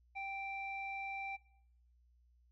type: tone with low-pass filter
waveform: square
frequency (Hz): 784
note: G5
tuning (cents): 0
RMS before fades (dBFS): -43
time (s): 0.15-1.37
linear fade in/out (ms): 20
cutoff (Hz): 2100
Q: 6.5
effects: noise-tail reverb RT60 0.7 s tail -20 dB re dry + added 60 Hz sine -66 dBFS peak until 2.51 s